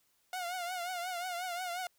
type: tone with vibrato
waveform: sawtooth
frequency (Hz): 716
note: F5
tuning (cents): +43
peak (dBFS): -32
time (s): 0.33-1.87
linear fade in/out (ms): 2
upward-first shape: triangle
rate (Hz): 5.6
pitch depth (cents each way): 89
effects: white hiss -73 dBFS RMS until 1.98 s